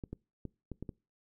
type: clicks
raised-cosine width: 3 ms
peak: -27 dBFS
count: 6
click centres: 0.038 / 0.13 / 0.453 / 0.717 / 0.826 / 0.892 s
effects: noise-tail reverb RT60 0.3 s tail -24 dB re dry